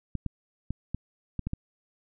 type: clicks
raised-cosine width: 5 ms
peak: -18 dBFS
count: 7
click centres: 0.153 / 0.263 / 0.706 / 0.946 / 1.393 / 1.47 / 1.534 s
effects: none